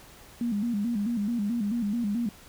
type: tone with vibrato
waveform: sine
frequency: 220 Hz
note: A3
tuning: in tune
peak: -25 dBFS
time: 0.41-2.29 s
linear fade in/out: 2 ms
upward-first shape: square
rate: 4.6 Hz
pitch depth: 130 cents each way
effects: pink hiss -51 dBFS RMS until 2.48 s